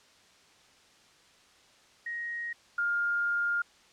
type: tone pair in turn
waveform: sine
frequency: 1881 / 1409.2 Hz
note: A#6 / F6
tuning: +15 / +15 cents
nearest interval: perfect fourth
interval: 500 cents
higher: first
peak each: -33 / -26 dBFS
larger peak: second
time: 2.06-2.53 / 2.78-3.62 s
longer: second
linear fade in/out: 5 ms
effects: white hiss -60 dBFS RMS until 3.92 s + low-pass 6000 Hz 12 dB/octave